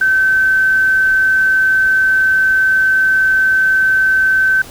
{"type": "tone", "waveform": "sine", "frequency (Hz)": 1538, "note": "G6", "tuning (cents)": -33, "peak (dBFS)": -9, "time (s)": [0.01, 4.62], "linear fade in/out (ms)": 5, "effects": ["pink hiss -35 dBFS RMS until 4.7 s"]}